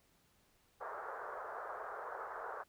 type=band-pass noise; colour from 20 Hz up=white; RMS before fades=-45 dBFS; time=0.8-2.64 s; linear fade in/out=20 ms; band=420 to 1500 Hz; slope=48 dB/octave; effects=pink hiss -72 dBFS RMS until 2.68 s